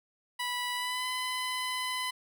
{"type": "tone with pitch glide", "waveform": "15% pulse", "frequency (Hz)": [983, 1010.6], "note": ["B5", "B5"], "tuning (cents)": [-8, 40], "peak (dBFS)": -25, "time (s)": [0.39, 2.11], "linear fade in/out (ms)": 10, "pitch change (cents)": 48, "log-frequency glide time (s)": [0.74, 1.06], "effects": []}